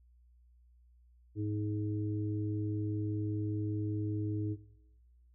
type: harmonic tone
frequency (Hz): 105.1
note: G#2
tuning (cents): +21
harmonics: 1 / 3 / 4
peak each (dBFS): -34 / -36 / -45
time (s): 1.35-4.57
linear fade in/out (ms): 50
effects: noise-tail reverb RT60 1.0 s tail -19 dB re dry + added 60 Hz sine -60 dBFS peak until 5.34 s